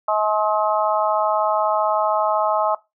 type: harmonic tone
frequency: 212.7 Hz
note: G#3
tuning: 42 cents sharp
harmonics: 3 / 4 / 5 / 6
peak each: -21 / -22 / -23 / -24 dBFS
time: 0.08-2.75 s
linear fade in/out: 5 ms
effects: noise-tail reverb RT60 0.2 s tail -18 dB re dry